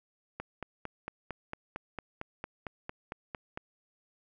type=click train; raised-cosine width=0.5 ms; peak=-22 dBFS; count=15; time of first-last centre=0.4-3.575 s; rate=4.41 Hz; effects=none